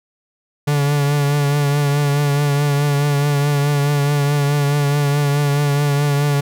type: tone with vibrato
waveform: 45% pulse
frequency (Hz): 144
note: D3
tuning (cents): -34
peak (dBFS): -14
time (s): 0.67-6.41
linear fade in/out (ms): 10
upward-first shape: triangle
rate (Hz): 4.7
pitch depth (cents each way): 39
effects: none